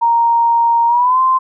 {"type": "tone with pitch glide", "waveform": "sine", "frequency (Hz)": [932.3, 1040.4], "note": ["A#5", "C6"], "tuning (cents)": [0, -10], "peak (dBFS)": -9, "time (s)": [0.01, 1.39], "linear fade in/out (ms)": 20, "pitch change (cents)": 190, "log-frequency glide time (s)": [0.87, 1.2], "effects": []}